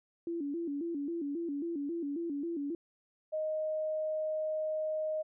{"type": "tone with vibrato", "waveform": "sine", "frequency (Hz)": 310.3, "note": "D#4", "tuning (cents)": -5, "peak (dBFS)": -33, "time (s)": [0.27, 2.75], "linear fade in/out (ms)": 2, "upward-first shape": "square", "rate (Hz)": 3.7, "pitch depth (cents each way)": 150}
{"type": "tone", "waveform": "sine", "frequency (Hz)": 622.3, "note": "D#5", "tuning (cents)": 0, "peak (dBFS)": -31, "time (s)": [3.32, 5.23], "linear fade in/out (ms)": 20}
{"effects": []}